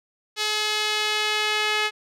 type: tone with band-pass filter sweep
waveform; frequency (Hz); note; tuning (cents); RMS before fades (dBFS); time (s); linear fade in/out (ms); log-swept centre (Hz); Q
sawtooth; 425.4; G#4; +42; -24; 0.36-1.91; 50; 4100 to 2600; 1.3
effects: none